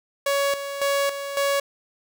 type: tone with tremolo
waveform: sawtooth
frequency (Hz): 560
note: C#5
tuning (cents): +18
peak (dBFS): -16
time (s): 0.26-1.6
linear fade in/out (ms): 5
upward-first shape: square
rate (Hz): 1.8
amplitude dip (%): 65
effects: none